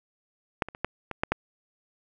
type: clicks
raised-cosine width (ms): 0.5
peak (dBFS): -9 / -22 / -27 / -11 / -18 / -9 / -8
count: 7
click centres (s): 0.622 / 0.686 / 0.749 / 0.846 / 1.113 / 1.235 / 1.32
effects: none